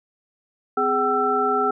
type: tone cluster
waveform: sine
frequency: 255.9 / 414.4 / 762 / 1334 Hz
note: C4 / G#4 / G5 / E6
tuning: -38 / -4 / -49 / +20 cents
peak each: -29 / -23 / -24 / -21 dBFS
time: 0.77-1.71 s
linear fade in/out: 5 ms
effects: none